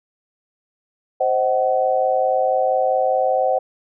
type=chord; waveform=sine; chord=C diminished; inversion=none; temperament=just; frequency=523.3 / 627.9 / 753.5 Hz; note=C5 / Eb5 / Gb5; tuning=0 / +16 / +31 cents; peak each=-19 / -22 / -19 dBFS; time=1.2-3.59 s; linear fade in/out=10 ms; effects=none